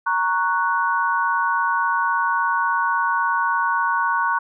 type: chord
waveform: sine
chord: F# major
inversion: first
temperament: equal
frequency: 932.3 / 1108.7 / 1480 Hz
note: A#5 / C#6 / F#6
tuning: 0 / 0 / 0 cents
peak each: -22 dBFS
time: 0.06-4.39 s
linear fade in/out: 10 ms
effects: none